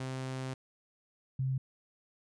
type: tone pair in turn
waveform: sawtooth / sine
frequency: 130.81 / 131.95 Hz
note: C3 / C3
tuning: 0 / +15 cents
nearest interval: unison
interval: 15 cents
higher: second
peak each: -32 / -29 dBFS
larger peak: second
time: 0-0.54 / 1.39-1.58 s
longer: first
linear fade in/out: 5 ms
effects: resampled to 22050 Hz